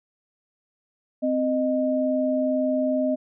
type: tone pair together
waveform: sine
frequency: 259.8 / 618 Hz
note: C4 / D#5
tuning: -12 / -12 cents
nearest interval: octave + minor third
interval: 1500 cents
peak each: -23 dBFS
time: 1.22-3.16 s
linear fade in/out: 20 ms
effects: none